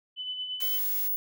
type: tone with tremolo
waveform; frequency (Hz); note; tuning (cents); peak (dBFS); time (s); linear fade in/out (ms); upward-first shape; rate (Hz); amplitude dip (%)
sine; 3007; F#7; +27; -30; 0.16-0.8; 50; sine; 8.8; 45
type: high-pass noise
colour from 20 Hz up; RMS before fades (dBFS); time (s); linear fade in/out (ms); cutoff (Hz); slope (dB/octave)
white; -42; 0.6-1.08; 5; 1000; 12
type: tone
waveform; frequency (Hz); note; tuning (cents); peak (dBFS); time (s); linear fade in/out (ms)
sine; 15650; B9; -17; -26; 0.62-1.16; 0
effects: none